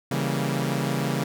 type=chord; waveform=sawtooth; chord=C# diminished seventh; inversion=none; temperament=equal; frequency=138.59 / 164.81 / 196 / 233.1 Hz; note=C#3 / E3 / G3 / Bb3; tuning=0 / 0 / 0 / 0 cents; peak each=-23 / -26 / -27 / -27 dBFS; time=0.11-1.24 s; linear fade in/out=5 ms; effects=none